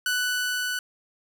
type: tone with level ramp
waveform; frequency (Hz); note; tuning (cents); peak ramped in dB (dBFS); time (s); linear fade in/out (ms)
sawtooth; 1488; F#6; +9; -19 to -23; 0.06-0.79; 2
effects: none